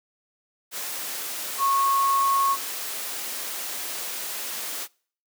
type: tone in noise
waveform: sine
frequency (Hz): 1098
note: C#6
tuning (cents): -17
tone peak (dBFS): -19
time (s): 1.58-2.57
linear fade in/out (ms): 50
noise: white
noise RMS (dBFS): -32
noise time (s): 0.71-4.88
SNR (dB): +10
effects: noise-tail reverb RT60 0.5 s tail -26 dB re dry + high-pass 300 Hz 12 dB/octave